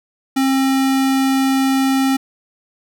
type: tone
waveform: square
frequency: 267.5 Hz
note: C4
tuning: 38 cents sharp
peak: -14 dBFS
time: 0.36-2.17 s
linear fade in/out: 10 ms
effects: none

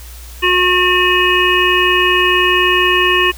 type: harmonic tone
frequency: 362.1 Hz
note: F#4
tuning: 37 cents flat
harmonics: 1 / 3 / 5 / 7 / 8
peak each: -16 / -16 / -16 / -16 / -16 dBFS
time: 0.42-3.32 s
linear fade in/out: 20 ms
effects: added 60 Hz sine -31 dBFS peak until 3.37 s + white hiss -38 dBFS RMS until 3.37 s

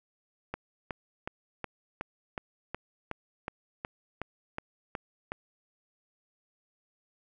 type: click train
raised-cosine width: 0.5 ms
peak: -19 dBFS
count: 14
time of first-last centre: 0.54-5.319 s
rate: 2.72 Hz
effects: none

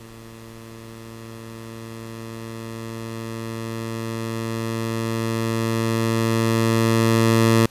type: tone with level ramp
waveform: 15% pulse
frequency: 113.4 Hz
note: A#2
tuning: 47 cents flat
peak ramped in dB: -34 to -7 dBFS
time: 0-7.66 s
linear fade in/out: 5 ms
effects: pink hiss -49 dBFS RMS until 7.7 s + resampled to 32000 Hz

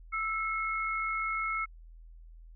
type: tone pair together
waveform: sine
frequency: 1318.5 / 2173 Hz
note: E6 / C#7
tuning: 0 / -35 cents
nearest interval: major sixth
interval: 865 cents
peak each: -32 / -33 dBFS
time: 0.12-1.66 s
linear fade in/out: 20 ms
effects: added 41 Hz sine -48 dBFS peak until 2.55 s

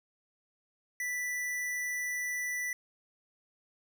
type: tone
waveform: square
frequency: 1975.5 Hz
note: B6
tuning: in tune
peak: -33 dBFS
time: 1-2.73 s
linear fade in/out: 2 ms
effects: none

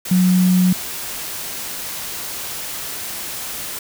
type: tone in noise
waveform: sine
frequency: 182.7 Hz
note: F#3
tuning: 22 cents flat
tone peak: -11 dBFS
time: 0.11-0.73 s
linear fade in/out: 5 ms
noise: white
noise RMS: -28 dBFS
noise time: 0.05-3.79 s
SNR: +14 dB
effects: none

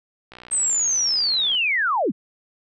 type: click train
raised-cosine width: 0.3 ms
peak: -24 dBFS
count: 76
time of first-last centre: 0.32-1.55 s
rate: 61 Hz
type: linear sweep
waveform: sine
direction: down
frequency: 8372 to 140.2 Hz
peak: -18 dBFS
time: 0.51-2.12 s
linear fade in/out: 20 ms
effects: none

